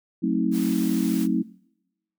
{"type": "chord", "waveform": "sine", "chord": "F# diminished seventh", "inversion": "none", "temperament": "just", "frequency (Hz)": [185, 222, 266.4, 319.7], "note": ["F#3", "A3", "C4", "Eb4"], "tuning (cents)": [0, 16, 31, 47], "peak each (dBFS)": -26, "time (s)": [0.22, 1.43], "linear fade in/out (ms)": 20}
{"type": "high-pass noise", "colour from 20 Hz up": "white", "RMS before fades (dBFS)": -38, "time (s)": [0.51, 1.28], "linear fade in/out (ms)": 50, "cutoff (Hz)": 150, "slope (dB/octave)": 96}
{"effects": ["noise-tail reverb RT60 0.9 s tail -23 dB re dry"]}